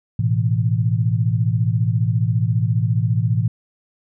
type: chord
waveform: sine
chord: A suspended second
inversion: none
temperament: equal with one note detuned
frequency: 110 / 124.69 / 164.81 Hz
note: A2 / B2 / E3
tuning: 0 / +17 / 0 cents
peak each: -18 / -20 / -23 dBFS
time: 0.19-3.48 s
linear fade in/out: 5 ms
effects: none